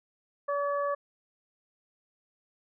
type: harmonic tone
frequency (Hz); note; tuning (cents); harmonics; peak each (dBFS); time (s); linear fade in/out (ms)
571; D5; -49; 1 / 2 / 3; -29 / -31 / -41; 0.48-0.95; 10
effects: none